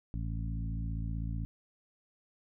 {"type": "harmonic tone with a mistuned harmonic", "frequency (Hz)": 55.5, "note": "A1", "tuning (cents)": 16, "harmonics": [1, 2, 3, 4, 5], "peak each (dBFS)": [-35, -38, -41, -47, -48], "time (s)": [0.14, 1.45], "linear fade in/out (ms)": 0, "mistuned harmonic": 1, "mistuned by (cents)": -29, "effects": []}